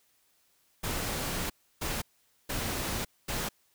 pink noise bursts at uneven times, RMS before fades -33 dBFS, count 4, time 0.83-1.5 / 1.81-2.02 / 2.49-3.05 / 3.28-3.49 s, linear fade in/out 10 ms, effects white hiss -69 dBFS RMS until 3.74 s

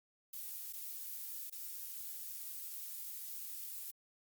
violet noise with dropouts, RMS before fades -45 dBFS, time 0.33-3.91 s, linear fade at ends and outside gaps 5 ms, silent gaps 0.727-0.734 / 1.499-1.523 s, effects Opus 48 kbps

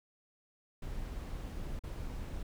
brown noise with dropouts, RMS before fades -40 dBFS, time 0.82-2.43 s, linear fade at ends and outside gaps 5 ms, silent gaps 1.793-1.836 s, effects none

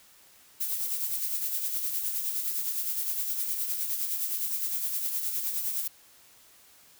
violet noise with tremolo, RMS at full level -29 dBFS, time 0.6-5.88 s, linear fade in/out 10 ms, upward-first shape sine, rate 9.7 Hz, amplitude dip 45%, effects white hiss -57 dBFS RMS until 6.99 s

